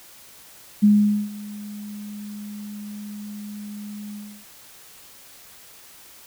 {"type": "tone with ADSR envelope", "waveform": "sine", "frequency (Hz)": 207.7, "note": "G#3", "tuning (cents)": 0, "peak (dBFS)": -10, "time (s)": [0.82, 4.45], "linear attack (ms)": 20, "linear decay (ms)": 450, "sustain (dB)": -22, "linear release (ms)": 300, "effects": ["white hiss -47 dBFS RMS until 6.26 s"]}